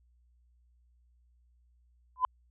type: tone with exponential growth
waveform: sine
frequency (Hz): 1011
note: B5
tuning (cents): +40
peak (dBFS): -18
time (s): 2.16-2.25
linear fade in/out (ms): 1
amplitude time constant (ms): 18
effects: tanh soft clip ceiling -15 dBFS + added 60 Hz sine -63 dBFS peak until 2.5 s